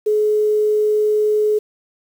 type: tone with quantisation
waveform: sine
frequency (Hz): 424.7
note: G#4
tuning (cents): +39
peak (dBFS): -13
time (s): 0.06-1.59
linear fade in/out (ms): 10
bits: 7
effects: none